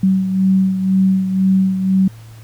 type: beating tone pair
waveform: sine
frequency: 189.6 / 191.6 Hz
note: F#3 / G3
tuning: +43 / -39 cents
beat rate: 2 Hz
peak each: -12 / -20 dBFS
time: 0.03-2.08 s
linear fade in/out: 5 ms
effects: added 112 Hz sine -35 dBFS peak until 2.43 s + pink hiss -47 dBFS RMS until 2.43 s